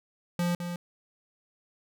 square tone with echo, 174.61 Hz, F3, in tune, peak -26 dBFS, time 0.39-0.55 s, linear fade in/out 2 ms, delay 210 ms, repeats 1, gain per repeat -7 dB, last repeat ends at 0.76 s, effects none

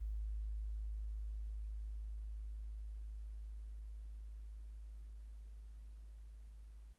sine tone with level ramp, 52.8 Hz, G#1, 29 cents sharp, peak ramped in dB -38 to -52 dBFS, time 0-6.94 s, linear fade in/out 20 ms, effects pink hiss -75 dBFS RMS until 6.98 s + Opus 24 kbps

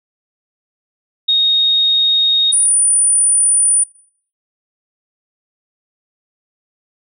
sine tone pair in turn, 3729 / 9432 Hz, A#7 / D9, 0 / +6 cents, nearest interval octave + major third, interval 1606 cents, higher second, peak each -9 dBFS, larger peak neither, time 1.28-2.52 / 2.52-3.84 s, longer second, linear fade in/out 10 ms, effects noise-tail reverb RT60 0.5 s tail -18 dB re dry

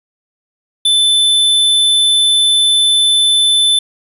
square tone, 3520 Hz, A7, in tune, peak -9 dBFS, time 0.85-3.79 s, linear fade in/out 5 ms, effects resampled to 32000 Hz

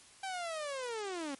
sawtooth linear sweep, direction down, 784 to 264.3 Hz, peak -33 dBFS, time 0.23-1.35 s, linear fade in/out 5 ms, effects white hiss -58 dBFS RMS until 1.39 s + MP3 48 kbps

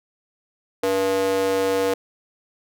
square tone with high-pass filter, 96.4 Hz, G2, 28 cents flat, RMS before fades -21 dBFS, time 0.83-1.94 s, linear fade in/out 5 ms, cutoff 430 Hz, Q 4.3, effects none

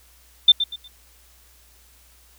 sine tone with echo, 3564 Hz, A7, 22 cents sharp, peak -7 dBFS, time 0.48-0.52 s, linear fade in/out 5 ms, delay 120 ms, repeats 3, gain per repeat -11 dB, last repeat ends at 0.88 s, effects added 60 Hz sine -55 dBFS peak until 2.38 s + white hiss -55 dBFS RMS until 2.38 s

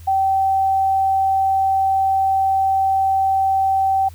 sine tone, 773 Hz, G5, 24 cents flat, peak -14 dBFS, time 0.07-4.09 s, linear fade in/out 10 ms, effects added 84 Hz sine -36 dBFS peak until 4.14 s + white hiss -50 dBFS RMS until 4.14 s

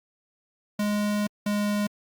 square tone pair in turn, 207.7 / 206.7 Hz, G#3 / G#3, 0 / -8 cents, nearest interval unison, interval 8 cents, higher first, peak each -24 dBFS, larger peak neither, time 0.79-1.27 / 1.46-1.87 s, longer first, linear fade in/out 5 ms, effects Opus 48 kbps

